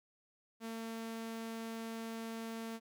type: tone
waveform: sawtooth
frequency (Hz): 226.3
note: A3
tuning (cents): +49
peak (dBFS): -37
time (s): 0.6-2.8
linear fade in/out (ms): 50
effects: none